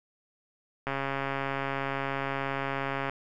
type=click train; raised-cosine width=0.5 ms; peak=-16 dBFS; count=306; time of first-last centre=0.87-3.096 s; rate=137 Hz; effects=none